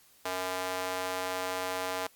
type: tone with high-pass filter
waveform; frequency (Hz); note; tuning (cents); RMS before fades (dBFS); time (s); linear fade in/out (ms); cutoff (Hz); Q
square; 92.3; F#2; -4; -34; 0.25-2.07; 5; 650; 1.2
effects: white hiss -61 dBFS RMS until 2.15 s + Opus 48 kbps